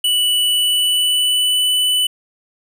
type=tone with pitch glide; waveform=square; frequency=2960 to 2987 Hz; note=F#7 to F#7; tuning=0 to +16 cents; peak=-14 dBFS; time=0.04-2.07 s; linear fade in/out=5 ms; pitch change=+16 cents; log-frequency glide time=0.43-1.7 s; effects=none